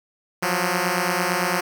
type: beating tone pair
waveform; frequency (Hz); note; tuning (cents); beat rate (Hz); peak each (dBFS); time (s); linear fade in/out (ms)
5% pulse; 174.61 / 183.51; F3 / F#3; 0 / -14; 8.9; -12; 0.42-1.61; 10
effects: none